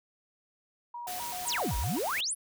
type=tone with vibrato; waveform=sine; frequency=832 Hz; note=G#5; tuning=3 cents sharp; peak=-37 dBFS; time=0.94-1.99 s; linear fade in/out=5 ms; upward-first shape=square; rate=3.9 Hz; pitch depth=240 cents each way
type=noise; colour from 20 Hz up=white; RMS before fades=-39 dBFS; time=1.07-2.21 s; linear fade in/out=5 ms
type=exponential two-way sweep; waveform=sine; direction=down then up; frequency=11580 to 45.76 to 11580 Hz; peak=-29 dBFS; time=1.46-2.35 s; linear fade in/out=20 ms; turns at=1.77 s
effects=none